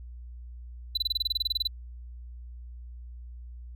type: tone bursts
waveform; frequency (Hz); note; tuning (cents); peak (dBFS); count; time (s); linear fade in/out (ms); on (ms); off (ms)
triangle; 3993; B7; +18; -22; 15; 0.95-1.674; 5; 24; 26
effects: added 60 Hz sine -40 dBFS peak until 3.75 s